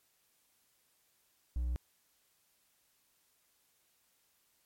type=tone with hard clipping; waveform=triangle; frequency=60.9 Hz; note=B1; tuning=24 cents flat; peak=-32 dBFS; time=1.56-1.76 s; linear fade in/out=0 ms; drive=5 dB; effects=white hiss -73 dBFS RMS until 4.65 s + MP3 64 kbps